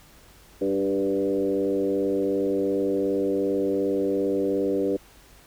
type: tone with frequency modulation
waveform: sine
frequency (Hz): 392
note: G4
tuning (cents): 0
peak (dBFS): -21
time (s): 0.61-4.97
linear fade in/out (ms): 10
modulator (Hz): 97.3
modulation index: 1.4
effects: added 50 Hz sine -56 dBFS peak until 5.46 s + pink hiss -53 dBFS RMS until 5.46 s